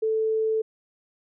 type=tone; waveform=sine; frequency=440 Hz; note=A4; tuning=in tune; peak=-21 dBFS; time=0.02-0.62 s; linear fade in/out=10 ms; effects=none